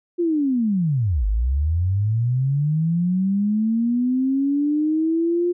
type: linear two-way sweep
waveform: sine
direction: down then up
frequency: 355.2 to 48.19 to 355.2 Hz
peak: -17 dBFS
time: 0.18-5.53 s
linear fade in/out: 20 ms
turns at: 1.26 s
effects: none